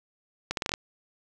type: accelerating click train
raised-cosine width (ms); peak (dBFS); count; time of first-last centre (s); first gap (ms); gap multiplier
0.2; -11; 7; 0.51-0.739; 62; 0.8
effects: none